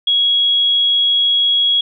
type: tone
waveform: sine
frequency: 3322 Hz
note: G#7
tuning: in tune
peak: -11 dBFS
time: 0.07-1.81 s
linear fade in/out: 5 ms
effects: none